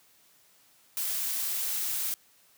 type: noise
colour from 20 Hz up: blue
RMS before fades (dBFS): -31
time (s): 0.97-2.14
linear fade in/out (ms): 0
effects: white hiss -62 dBFS RMS until 2.57 s + high-pass 80 Hz 12 dB/octave